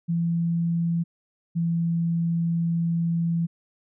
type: tone pair in turn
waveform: sine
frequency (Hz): 168.6 / 167.91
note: E3 / E3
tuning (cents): +39 / +32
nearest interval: unison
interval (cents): 7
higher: first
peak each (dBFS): -21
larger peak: neither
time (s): 0.08-1.04 / 1.55-3.47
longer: second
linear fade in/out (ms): 20
effects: none